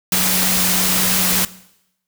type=tone in noise; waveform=sine; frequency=185 Hz; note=F#3; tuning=in tune; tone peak=-23 dBFS; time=0.12-1.45 s; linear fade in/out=2 ms; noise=white; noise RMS=-17 dBFS; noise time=0.12-1.45 s; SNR=-9 dB; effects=noise-tail reverb RT60 0.8 s tail -18 dB re dry